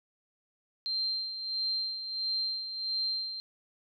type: tone with tremolo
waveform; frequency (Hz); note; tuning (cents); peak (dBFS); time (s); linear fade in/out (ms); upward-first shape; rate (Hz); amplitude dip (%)
sine; 4154; C8; -13; -28; 0.86-3.4; 0; sine; 1.5; 60
effects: none